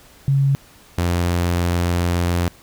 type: tone pair in turn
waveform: sine / sawtooth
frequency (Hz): 137.8 / 87.13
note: C#3 / F2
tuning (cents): -10 / -4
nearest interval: minor sixth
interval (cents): 794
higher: first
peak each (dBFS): -13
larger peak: neither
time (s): 0.28-0.55 / 0.98-2.48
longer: second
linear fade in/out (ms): 0
effects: pink hiss -48 dBFS RMS until 2.62 s